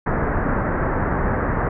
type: low-pass noise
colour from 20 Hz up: pink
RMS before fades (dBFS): -21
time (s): 0.06-1.69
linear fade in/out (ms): 5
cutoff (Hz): 1800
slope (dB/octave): 48
effects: none